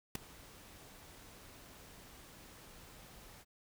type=noise with ADSR envelope; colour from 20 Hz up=pink; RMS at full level=-33 dBFS; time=0.15-3.45 s; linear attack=4 ms; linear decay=6 ms; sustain=-23 dB; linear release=41 ms; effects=none